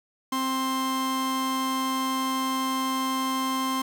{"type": "tone pair together", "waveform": "45% pulse", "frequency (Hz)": [263, 1052], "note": ["C4", "C6"], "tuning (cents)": [9, 9], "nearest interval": "2 octaves", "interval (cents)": 2400, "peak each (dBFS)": -28, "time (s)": [0.32, 3.82], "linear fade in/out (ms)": 5, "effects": []}